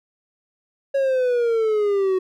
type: exponential sweep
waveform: triangle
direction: down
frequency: 554.4 to 370 Hz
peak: -15 dBFS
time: 0.94-2.19 s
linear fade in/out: 10 ms
effects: none